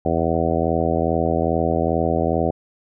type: harmonic tone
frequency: 82.41 Hz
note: E2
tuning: in tune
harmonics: 1 / 2 / 3 / 4 / 5 / 6 / 7 / 8 / 9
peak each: -26 / -26 / -26 / -26 / -26 / -26 / -26 / -26 / -26 dBFS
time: 0.05-2.51 s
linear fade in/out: 5 ms
effects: none